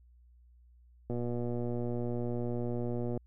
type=click train; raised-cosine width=2 ms; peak=-23 dBFS; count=250; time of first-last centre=1.1-3.175 s; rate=120 Hz; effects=added 60 Hz sine -57 dBFS peak until 3.26 s